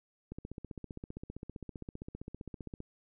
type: click train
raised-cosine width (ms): 3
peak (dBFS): -29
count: 39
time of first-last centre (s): 0.32-2.804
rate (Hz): 15.3
effects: none